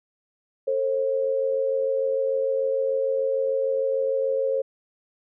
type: tone pair together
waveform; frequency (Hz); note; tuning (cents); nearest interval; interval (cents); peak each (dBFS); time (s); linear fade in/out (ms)
sine; 448.2 / 534.9; A4 / C5; +32 / +38; minor third; 306; -27 / -22; 0.67-4.62; 10
effects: none